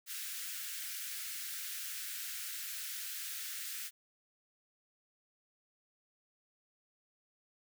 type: high-pass noise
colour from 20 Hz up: white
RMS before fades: -42 dBFS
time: 0.06-3.91 s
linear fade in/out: 50 ms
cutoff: 1400 Hz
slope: 48 dB/octave
effects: none